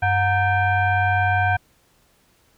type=tone with frequency modulation; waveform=sine; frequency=730 Hz; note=F#5; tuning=24 cents flat; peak=-16 dBFS; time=0.02-1.57 s; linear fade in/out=10 ms; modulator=827 Hz; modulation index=1.3; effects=pink hiss -60 dBFS RMS until 2.57 s